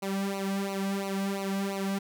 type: tone with flanger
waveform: sawtooth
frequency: 196 Hz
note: G3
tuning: in tune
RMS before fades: -31 dBFS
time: 0.02-1.99 s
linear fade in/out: 10 ms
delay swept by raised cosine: 0.58 to 2.28 ms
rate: 2.9 Hz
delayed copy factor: -0.9
effects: none